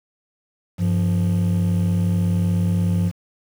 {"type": "tone pair together", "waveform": "triangle", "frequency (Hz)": [97.8, 174.26], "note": ["G2", "F3"], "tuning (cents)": [-4, -4], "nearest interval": "minor seventh", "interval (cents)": 1000, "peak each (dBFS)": -16, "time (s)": [0.78, 3.12], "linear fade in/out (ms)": 50, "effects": ["tanh soft clip ceiling -12 dBFS", "7-bit"]}